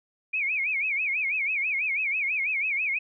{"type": "tone with vibrato", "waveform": "sine", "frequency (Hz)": 2349, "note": "D7", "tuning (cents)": 0, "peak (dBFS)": -24, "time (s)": [0.33, 2.99], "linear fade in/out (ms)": 10, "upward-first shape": "sine", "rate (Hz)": 6.1, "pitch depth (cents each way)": 170, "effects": []}